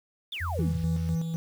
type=exponential sweep; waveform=sine; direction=down; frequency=3729 to 58 Hz; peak=-32 dBFS; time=0.32-0.85 s; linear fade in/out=5 ms
type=tone; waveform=sine; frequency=85.2 Hz; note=F2; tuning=42 cents flat; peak=-29 dBFS; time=0.4-1.16 s; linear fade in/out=20 ms
type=tone with tremolo; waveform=triangle; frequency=164.5 Hz; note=E3; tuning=3 cents flat; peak=-23 dBFS; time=0.59-1.36 s; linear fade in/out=0 ms; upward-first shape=square; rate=4 Hz; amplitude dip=40%
effects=8-bit